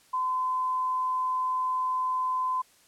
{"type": "tone", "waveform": "sine", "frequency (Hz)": 1022, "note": "C6", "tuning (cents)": -41, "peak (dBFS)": -25, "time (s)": [0.13, 2.62], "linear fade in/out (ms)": 10, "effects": ["white hiss -60 dBFS RMS until 2.87 s", "low-pass 11000 Hz 12 dB/octave"]}